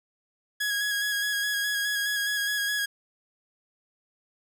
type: tone with vibrato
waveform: sawtooth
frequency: 1661.2 Hz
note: G#6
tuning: in tune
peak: -22 dBFS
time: 0.6-2.86 s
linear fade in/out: 10 ms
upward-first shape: square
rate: 4.8 Hz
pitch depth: 19 cents each way
effects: none